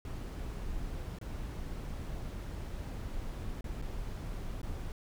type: noise with dropouts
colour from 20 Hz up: brown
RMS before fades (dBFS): -39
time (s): 0.05-4.92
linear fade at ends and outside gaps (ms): 1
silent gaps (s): 1.187-1.213 / 3.609-3.642 / 3.816-3.823 / 4.616-4.63
effects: none